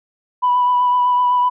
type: tone with vibrato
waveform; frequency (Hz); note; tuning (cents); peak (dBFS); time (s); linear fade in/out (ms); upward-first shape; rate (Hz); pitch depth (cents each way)
sine; 987.8; B5; 0; -11; 0.42-1.5; 20; triangle; 7.9; 19
effects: tanh soft clip ceiling -8 dBFS